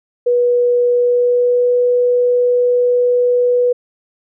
sine tone with pitch glide, 486.6 to 490.8 Hz, B4 to B4, -26 to -11 cents, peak -10 dBFS, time 0.26-3.73 s, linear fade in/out 10 ms, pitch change +15 cents, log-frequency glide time 0.9-1.72 s, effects none

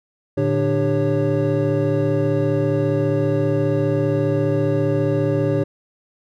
triangle tone cluster, 114.1 / 149 / 297.4 / 396.6 / 552 Hz, A#2 / D3 / D4 / G4 / C#5, -37 / +25 / +22 / +20 / -7 cents, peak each -21 dBFS, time 0.37-5.64 s, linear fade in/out 10 ms, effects none

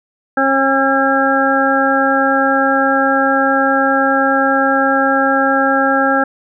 harmonic tone, 270.5 Hz, C#4, 42 cents flat, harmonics 1 / 2 / 3 / 5 / 6, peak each -17 / -17 / -17 / -17 / -17 dBFS, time 0.37-6.24 s, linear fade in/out 5 ms, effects none

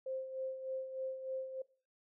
sine tone with tremolo, 525 Hz, C5, 6 cents sharp, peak -36 dBFS, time 0.06-1.62 s, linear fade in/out 5 ms, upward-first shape sine, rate 3.3 Hz, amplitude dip 60%, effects noise-tail reverb RT60 0.4 s tail -21 dB re dry

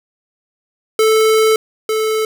square tone pair in turn, 438.6 / 436.5 Hz, A4 / A4, -6 / -14 cents, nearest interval unison, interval 8 cents, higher first, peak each -10 / -15 dBFS, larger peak first, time 0.99-1.56 / 1.89-2.25 s, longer first, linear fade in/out 2 ms, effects none

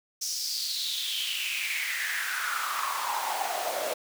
pink noise with high-pass filter sweep, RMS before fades -31 dBFS, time 0.21-3.94 s, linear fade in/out 10 ms, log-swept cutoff 5800 to 560 Hz, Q 5.9, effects none

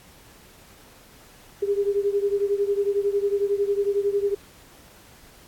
sine beating tone pair, 400 / 411 Hz, G4 / G#4, +35 / -18 cents, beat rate 11 Hz, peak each -22 / -25 dBFS, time 1.62-4.35 s, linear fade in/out 10 ms, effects pink hiss -51 dBFS RMS until 5.47 s + AAC 64 kbps

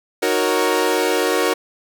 sawtooth chord, D# minor seventh, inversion none, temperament equal, 311.1 / 370 / 466.2 / 554.4 Hz, D#4 / F#4 / A#4 / C#5, 0 / 0 / 0 / 0 cents, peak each -20 / -17 / -16 / -20 dBFS, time 0.22-1.54 s, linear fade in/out 10 ms, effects none

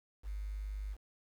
sine tone with quantisation, 50.5 Hz, G#1, 48 cents flat, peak -37 dBFS, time 0.23-0.97 s, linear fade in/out 50 ms, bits 10, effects none

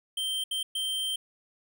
square tone bursts at uneven times, 3136 Hz, G7, in tune, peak -29 dBFS, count 3, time 0.17-0.44 / 0.51-0.63 / 0.75-1.16 s, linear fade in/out 5 ms, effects none

